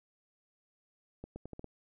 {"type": "accelerating click train", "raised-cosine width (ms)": 2, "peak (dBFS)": -30, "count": 6, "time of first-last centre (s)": [1.24, 1.643], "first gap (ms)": 120, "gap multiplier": 0.8, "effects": []}